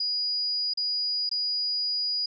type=tone with dropouts; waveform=sine; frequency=4900 Hz; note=D#8; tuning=27 cents flat; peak=-25 dBFS; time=0-2.26 s; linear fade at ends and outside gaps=5 ms; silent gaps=0.737-0.773 / 1.293-1.313 s; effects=none

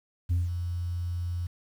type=tone with ADSR envelope; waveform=sine; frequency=87.31 Hz; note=F2; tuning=in tune; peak=-19 dBFS; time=0.29-1.47 s; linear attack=23 ms; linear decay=170 ms; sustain=-9 dB; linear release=7 ms; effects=tanh soft clip ceiling -21 dBFS + 9-bit

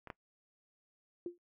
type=clicks; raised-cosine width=0.5 ms; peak=-32 / -26 dBFS; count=2; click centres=0.073 / 0.102 s
type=tone with exponential decay; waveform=sine; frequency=349.2 Hz; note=F4; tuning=in tune; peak=-33 dBFS; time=1.26-1.38 s; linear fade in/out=2 ms; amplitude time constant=26 ms
effects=noise-tail reverb RT60 0.1 s tail -21 dB re dry

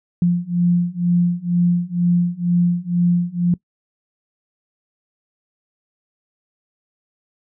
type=beating tone pair; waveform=sine; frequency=173.8 / 175.9 Hz; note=F3 / F3; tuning=-8 / +13 cents; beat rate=2.1 Hz; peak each=-18 / -17 dBFS; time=0.22-3.54 s; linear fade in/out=2 ms; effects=noise-tail reverb RT60 0.1 s tail -21 dB re dry

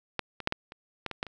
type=clicks; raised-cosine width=0.3 ms; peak=-12 / -22 / -9 / -13 / -27 / -16 / -20 / -14 / -27 dBFS; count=9; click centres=0.193 / 0.403 / 0.474 / 0.524 / 0.721 / 1.063 / 1.113 / 1.229 / 1.267 s; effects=none

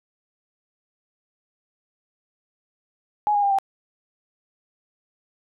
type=tone with pitch steps; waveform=sine; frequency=837 / 818.4 / 800.1 / 782.3 Hz; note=G#5 / G#5 / G5 / G5; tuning=+13 / -26 / +35 / -4 cents; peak=-17 dBFS; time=3.27-3.586 s; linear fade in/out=0 ms; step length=79 ms; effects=none

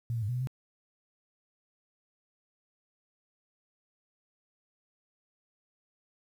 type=tone with pitch steps; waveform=sine; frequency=117.5 / 114.9 / 101.9 / 123.3 / 125.1 / 130.2 Hz; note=A#2 / A#2 / G#2 / B2 / B2 / C3; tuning=+14 / -25 / -32 / -2 / +23 / -8 cents; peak=-29 dBFS; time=0.1-0.472 s; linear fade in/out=0 ms; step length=62 ms; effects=10-bit

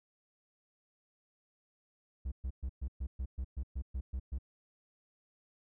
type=tone bursts; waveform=triangle; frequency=64.5 Hz; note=C2; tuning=24 cents flat; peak=-32 dBFS; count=12; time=2.25-4.386 s; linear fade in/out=10 ms; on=68 ms; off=120 ms; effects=none

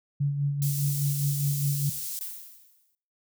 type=tone with tremolo; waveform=sine; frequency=142.4 Hz; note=C#3; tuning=47 cents sharp; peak=-21 dBFS; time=0.2-1.9 s; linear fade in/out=10 ms; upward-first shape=sine; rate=4.9 Hz; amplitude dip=45%
type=high-pass noise; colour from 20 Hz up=white; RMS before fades=-34 dBFS; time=0.62-2.19 s; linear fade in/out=0 ms; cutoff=6100 Hz; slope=12 dB/octave
type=noise with exponential decay; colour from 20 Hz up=violet; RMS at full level=-33 dBFS; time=2.21-2.95 s; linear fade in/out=1 ms; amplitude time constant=160 ms
effects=noise-tail reverb RT60 0.5 s tail -19 dB re dry

